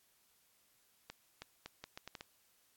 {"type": "accelerating click train", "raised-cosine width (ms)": 0.2, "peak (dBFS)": -28, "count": 8, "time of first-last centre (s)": [1.1, 2.209], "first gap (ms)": 320, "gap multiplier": 0.75, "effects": ["white hiss -72 dBFS RMS until 2.76 s", "AAC 64 kbps"]}